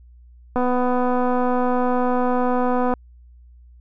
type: click train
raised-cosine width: 1 ms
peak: -9 dBFS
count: 593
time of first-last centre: 0.56-2.938 s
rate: 249 Hz
effects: added 60 Hz sine -44 dBFS peak until 3.8 s